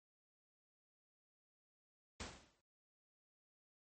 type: noise with exponential decay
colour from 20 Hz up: pink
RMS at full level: -43 dBFS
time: 2.2-2.61 s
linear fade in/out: 2 ms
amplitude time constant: 87 ms
effects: high-pass 60 Hz 12 dB/octave + MP3 32 kbps